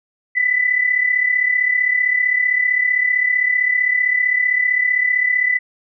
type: tone pair together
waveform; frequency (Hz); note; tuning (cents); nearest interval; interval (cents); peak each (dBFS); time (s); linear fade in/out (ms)
sine; 1964.5 / 2000; B6 / B6; -10 / +21; unison; 31; -20 / -15; 0.35-5.59; 20
effects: none